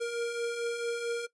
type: beating tone pair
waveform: square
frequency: 466.2 / 470.7 Hz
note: A#4 / A#4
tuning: 0 / +17 cents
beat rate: 4.5 Hz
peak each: -40 / -32 dBFS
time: 0-1.27 s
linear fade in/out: 20 ms
effects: noise-tail reverb RT60 0.1 s tail -19 dB re dry + resampled to 24000 Hz